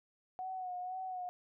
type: tone with vibrato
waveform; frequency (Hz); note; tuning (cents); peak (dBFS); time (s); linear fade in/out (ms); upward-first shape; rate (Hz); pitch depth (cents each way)
sine; 737; F#5; -7; -38; 0.39-1.29; 0; sine; 2; 40
effects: none